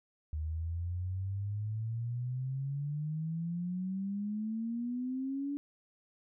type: exponential sweep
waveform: sine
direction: up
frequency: 76 to 288.3 Hz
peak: -33 dBFS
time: 0.33-5.57 s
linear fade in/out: 0 ms
effects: none